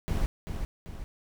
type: noise with echo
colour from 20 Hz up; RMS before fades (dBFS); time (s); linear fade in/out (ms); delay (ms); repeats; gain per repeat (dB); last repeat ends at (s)
brown; -27; 0.08-0.26; 0; 390; 2; -6; 1.04
effects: none

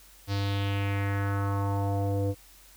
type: tone with low-pass filter sweep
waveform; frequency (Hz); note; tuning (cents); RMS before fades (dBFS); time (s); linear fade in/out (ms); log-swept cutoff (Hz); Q
square; 99.6; G2; +28; -28; 0.27-2.35; 50; 4900 to 460; 2.9
effects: added 47 Hz sine -57 dBFS peak until 2.76 s + white hiss -55 dBFS RMS until 2.76 s

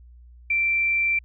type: tone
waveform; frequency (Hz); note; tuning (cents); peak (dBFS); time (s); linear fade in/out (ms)
sine; 2349; D7; 0; -19; 0.5-1.19; 5
effects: added 60 Hz sine -45 dBFS peak until 1.24 s

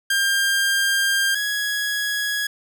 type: tone pair in turn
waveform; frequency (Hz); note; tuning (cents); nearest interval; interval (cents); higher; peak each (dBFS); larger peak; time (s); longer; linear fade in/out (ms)
sawtooth; 1599 / 1668.3; G6 / G#6; +34 / +7; minor second; 73; second; -14 / -18; first; 0.1-1.35 / 1.35-2.47; first; 5
effects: none

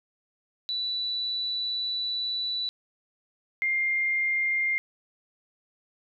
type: tone pair in turn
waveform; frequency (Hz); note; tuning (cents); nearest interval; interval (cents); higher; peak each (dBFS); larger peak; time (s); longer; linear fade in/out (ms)
sine; 3959 / 2111; B7 / C7; +3 / +15; major seventh; 1088; first; -27 / -23; second; 0.69-2.69 / 3.62-4.78; first; 0
effects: none

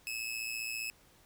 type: tone with amplitude modulation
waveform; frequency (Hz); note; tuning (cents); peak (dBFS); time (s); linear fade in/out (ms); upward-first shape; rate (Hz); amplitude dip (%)
sawtooth; 2585; E7; -34; -30; 0.07-0.9; 0; sine; 115; 60
effects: pink hiss -63 dBFS RMS until 1.25 s

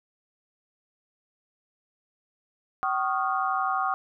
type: tone cluster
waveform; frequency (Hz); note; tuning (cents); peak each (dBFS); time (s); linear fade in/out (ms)
sine; 764 / 1102 / 1234 / 1403; G5 / C#6 / D#6 / F6; -45 / -11 / -15 / +8; -28 / -30 / -28 / -33; 2.83-3.94; 0
effects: none

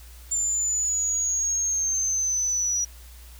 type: linear sweep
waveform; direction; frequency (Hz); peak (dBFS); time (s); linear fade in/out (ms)
sine; down; 7210 to 5810; -22; 0.31-2.85; 10
effects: added 60 Hz sine -43 dBFS peak until 3.39 s + white hiss -51 dBFS RMS until 3.39 s

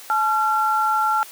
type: tone pair together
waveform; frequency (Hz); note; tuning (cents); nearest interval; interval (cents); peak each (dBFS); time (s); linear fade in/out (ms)
sine; 861.8 / 1368; A5 / F6; -36 / -36; minor sixth; 800; -20 / -19; 0.1-1.23; 0
effects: white hiss -41 dBFS RMS until 1.31 s + high-pass 400 Hz 12 dB/octave

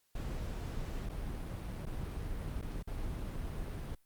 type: noise with dropouts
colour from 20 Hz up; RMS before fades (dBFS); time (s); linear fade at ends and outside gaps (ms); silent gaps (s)
brown; -39; 0.15-3.95; 5; 1.092-1.096 / 1.856-1.865 / 2.616-2.624 / 2.827-2.873
effects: white hiss -75 dBFS RMS until 4.05 s + Opus 48 kbps

